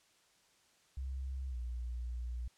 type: tone with pitch glide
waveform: sine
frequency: 66 to 60.17 Hz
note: C2 to B1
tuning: +16 to -44 cents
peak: -37 dBFS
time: 0.97-2.48 s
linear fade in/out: 5 ms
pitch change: -160 cents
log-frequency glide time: 1.49-1.56 s
effects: white hiss -69 dBFS RMS until 2.57 s + low-pass 8000 Hz 12 dB/octave